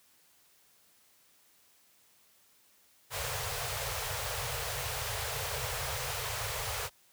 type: band-stop noise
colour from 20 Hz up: pink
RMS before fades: -35 dBFS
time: 3.1-6.9 s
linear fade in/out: 50 ms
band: 140 to 420 Hz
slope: 96 dB/octave
effects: white hiss -65 dBFS RMS until 7.12 s + high-pass 60 Hz 12 dB/octave